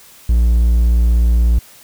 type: tone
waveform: triangle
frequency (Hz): 58.27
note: A#1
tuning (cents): 0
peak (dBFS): -7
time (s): 0.29-1.59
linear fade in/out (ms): 5
effects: white hiss -43 dBFS RMS until 1.83 s